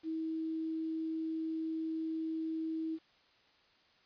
sine tone with quantisation, 321 Hz, E4, 46 cents flat, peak -34 dBFS, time 0.03-2.99 s, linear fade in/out 50 ms, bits 10, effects white hiss -67 dBFS RMS until 4.05 s + resampled to 11025 Hz

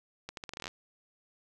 accelerating click train, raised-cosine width 0.2 ms, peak -22 dBFS, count 12, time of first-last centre 0.29-0.679 s, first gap 82 ms, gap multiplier 0.81, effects none

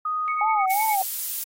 sine tone, 1244.5 Hz, D#6, in tune, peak -23 dBFS, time 0.05-0.66 s, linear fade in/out 5 ms
sine tone with tremolo, 2217 Hz, C#7, in tune, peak -26 dBFS, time 0.28-0.95 s, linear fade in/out 0 ms, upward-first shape triangle, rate 9.8 Hz, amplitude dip 95%
sine tone with vibrato, 816 Hz, G#5, 31 cents flat, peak -20 dBFS, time 0.41-1.02 s, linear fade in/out 2 ms, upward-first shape sine, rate 2.8 Hz, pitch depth 140 cents each way
violet noise, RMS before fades -27 dBFS, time 0.7-1.44 s, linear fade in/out 5 ms
effects AAC 48 kbps

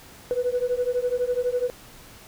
sine beating tone pair, 487.8 / 499.8 Hz, B4 / B4, -21 / +21 cents, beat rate 12 Hz, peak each -24 dBFS, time 0.31-1.7 s, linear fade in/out 0 ms, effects tanh soft clip ceiling -16 dBFS + pink hiss -47 dBFS RMS until 2.27 s

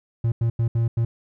triangle tone bursts at uneven times, 115.7 Hz, A#2, 13 cents flat, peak -16 dBFS, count 5, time 0.24-0.32 / 0.41-0.5 / 0.59-0.68 / 0.75-0.88 / 0.97-1.05 s, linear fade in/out 5 ms, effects none

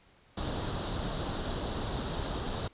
pink noise with comb filter, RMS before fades -34 dBFS, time 0.37-2.68 s, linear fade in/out 5 ms, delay 0.22 ms, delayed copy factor +0.65, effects pink hiss -62 dBFS RMS until 2.73 s + resampled to 8000 Hz

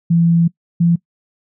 sine tone pair in turn, 168.4 / 170.26 Hz, E3 / F3, +37 / -44 cents, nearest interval unison, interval 19 cents, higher second, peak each -9 dBFS, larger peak neither, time 0.1-0.48 / 0.8-0.96 s, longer first, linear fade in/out 10 ms, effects noise-tail reverb RT60 0.1 s tail -22 dB re dry

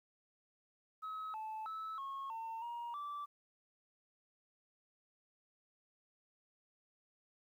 sine tone with pitch steps, 1281 / 872 / 1304 / 1091 / 903 / 946 / 1164 Hz, E6 / A5 / E6 / C#6 / A5 / A#5 / D6, -50 / -16 / -19 / -28 / +45 / +25 / -16 cents, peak -39 dBFS, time 1.02-3.26 s, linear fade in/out 20 ms, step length 320 ms, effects tanh soft clip ceiling -39 dBFS + 12-bit

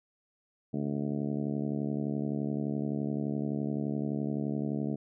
harmonic tone, 71.7 Hz, D2, 41 cents flat, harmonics 2 / 3 / 4 / 5 / 6 / 7 / 8 / 9 / 10, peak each -35 / -33 / -36 / -42 / -42 / -51 / -50 / -46 / -53 dBFS, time 0.73-4.96 s, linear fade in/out 10 ms, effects none

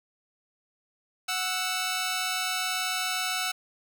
10% pulse tone pair together, 740 / 1319.5 Hz, F#5 / E6, 0 / +1 cents, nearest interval minor seventh, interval 1001 cents, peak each -22 dBFS, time 1.28-3.52 s, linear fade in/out 10 ms, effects none

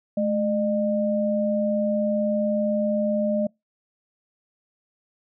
sine tone pair together, 214 / 606.3 Hz, A3 / D#5, -48 / -45 cents, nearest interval octave + tritone, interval 1803 cents, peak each -23 dBFS, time 0.17-3.47 s, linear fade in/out 5 ms, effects noise-tail reverb RT60 0.2 s tail -26 dB re dry

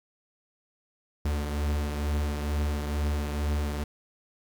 45% pulse beating tone pair, 73.42 / 75.62 Hz, D2 / D#2, 0 / -49 cents, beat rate 2.2 Hz, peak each -27 / -35 dBFS, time 1.25-3.84 s, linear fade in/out 5 ms, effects 10-bit

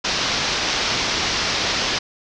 white low-pass noise, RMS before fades -22 dBFS, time 0.04-1.99 s, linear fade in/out 10 ms, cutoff 5800 Hz, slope 48 dB/octave, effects none

